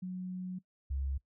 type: tone pair in turn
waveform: sine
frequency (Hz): 183.5 / 67.98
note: F#3 / C#2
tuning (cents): -14 / -33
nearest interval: octave + perfect fourth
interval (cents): 1719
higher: first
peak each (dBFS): -36 / -32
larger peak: second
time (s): 0.02-0.59 / 0.9-1.18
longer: first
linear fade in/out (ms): 10
effects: noise-tail reverb RT60 0.1 s tail -20 dB re dry